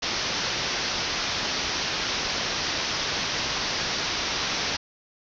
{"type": "low-pass noise", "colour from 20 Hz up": "white", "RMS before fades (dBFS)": -28, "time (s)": [0.02, 4.77], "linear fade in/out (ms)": 10, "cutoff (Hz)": 6000, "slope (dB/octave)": 96, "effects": []}